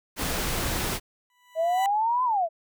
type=noise; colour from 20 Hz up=pink; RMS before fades=-28 dBFS; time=0.16-1 s; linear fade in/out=50 ms
type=tone with exponential growth; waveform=20% pulse; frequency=987.8 Hz; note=B5; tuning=in tune; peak=-23 dBFS; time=1.3-1.86 s; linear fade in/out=1 ms; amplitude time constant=120 ms
type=exponential two-way sweep; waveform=sine; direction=up then down; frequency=633 to 1031 to 633 Hz; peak=-21 dBFS; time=1.55-2.49 s; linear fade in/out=50 ms; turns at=2.24 s
effects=none